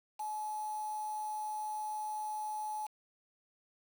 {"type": "tone with quantisation", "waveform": "sine", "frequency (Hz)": 853, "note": "G#5", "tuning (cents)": 46, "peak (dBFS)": -36, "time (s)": [0.19, 2.87], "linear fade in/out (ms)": 10, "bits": 8, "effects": []}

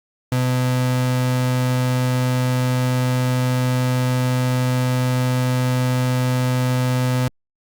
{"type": "tone", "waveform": "35% pulse", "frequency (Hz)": 126.6, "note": "B2", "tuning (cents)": 43, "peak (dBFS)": -15, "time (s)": [0.32, 7.28], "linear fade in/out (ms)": 2, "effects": ["Opus 48 kbps"]}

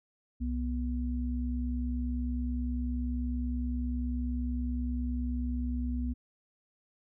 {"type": "tone pair together", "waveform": "sine", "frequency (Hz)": [64.8, 244.7], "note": ["C2", "B3"], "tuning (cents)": [-16, -16], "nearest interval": "octave + major seventh", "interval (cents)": 2300, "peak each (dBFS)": [-31, -34], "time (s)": [0.4, 6.14], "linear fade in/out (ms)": 20, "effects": []}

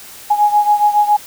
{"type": "beating tone pair", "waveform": "sine", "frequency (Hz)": [830.6, 837.8], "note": ["G#5", "G#5"], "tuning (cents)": [0, 15], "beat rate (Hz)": 7.2, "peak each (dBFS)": [-11, -15], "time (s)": [0.3, 1.17], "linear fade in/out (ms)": 10, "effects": ["white hiss -36 dBFS RMS until 1.26 s"]}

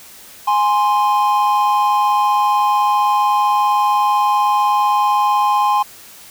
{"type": "tone pair together", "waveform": "triangle", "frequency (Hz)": [830, 1045.7], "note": ["G#5", "C6"], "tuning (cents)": [-1, -1], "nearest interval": "major third", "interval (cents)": 400, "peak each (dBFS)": -13, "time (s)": [0.47, 5.83], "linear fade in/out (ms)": 10, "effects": ["white hiss -40 dBFS RMS until 6.3 s"]}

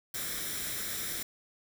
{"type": "noise with comb filter", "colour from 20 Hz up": "white", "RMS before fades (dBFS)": -36, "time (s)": [0.14, 1.23], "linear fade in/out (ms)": 5, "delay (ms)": 0.54, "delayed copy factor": 0.6, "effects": []}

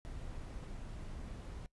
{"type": "noise", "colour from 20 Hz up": "brown", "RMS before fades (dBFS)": -45, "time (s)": [0.05, 1.66], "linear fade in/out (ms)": 0, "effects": ["noise-tail reverb RT60 0.1 s tail -20 dB re dry", "resampled to 24000 Hz"]}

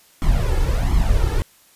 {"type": "noise with flanger", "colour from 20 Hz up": "brown", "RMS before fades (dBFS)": -17, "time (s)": [0.22, 1.42], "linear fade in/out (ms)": 0, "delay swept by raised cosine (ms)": [0.93, 2.33], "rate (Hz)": 1.4, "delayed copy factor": 0.75, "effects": ["white hiss -53 dBFS RMS until 1.75 s", "resampled to 32000 Hz"]}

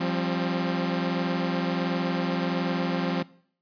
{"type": "chord", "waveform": "sawtooth", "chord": "F suspended second", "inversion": "none", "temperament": "equal with one note detuned", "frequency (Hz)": [174.61, 196, 265.9], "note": ["F3", "G3", "C4"], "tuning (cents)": [0, 0, 28], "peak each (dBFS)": [-23, -29, -26], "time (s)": [0, 3.23], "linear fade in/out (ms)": 10, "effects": ["noise-tail reverb RT60 0.6 s tail -21 dB re dry", "resampled to 11025 Hz"]}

